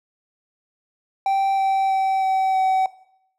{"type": "tone with pitch steps", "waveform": "triangle", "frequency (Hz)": [780, 774.6, 769.3, 763.9, 758.7], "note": ["G5", "G5", "G5", "G5", "F#5"], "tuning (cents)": [-9, -21, -33, -45, 43], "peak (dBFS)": -15, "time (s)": [1.26, 2.86], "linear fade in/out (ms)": 2, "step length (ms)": 320, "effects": ["noise-tail reverb RT60 0.7 s tail -18 dB re dry"]}